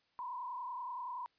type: tone with frequency modulation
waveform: sine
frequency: 987.8 Hz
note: B5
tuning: in tune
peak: -39 dBFS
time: 0.19-1.26 s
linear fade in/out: 0 ms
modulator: 30.5 Hz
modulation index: 1.5
effects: white hiss -75 dBFS RMS until 1.38 s + resampled to 11025 Hz